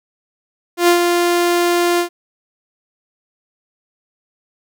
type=tone with ADSR envelope; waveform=sawtooth; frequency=348.4 Hz; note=F4; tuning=4 cents flat; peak=-4 dBFS; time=0.77-2.09 s; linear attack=110 ms; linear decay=100 ms; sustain=-5 dB; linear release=98 ms; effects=none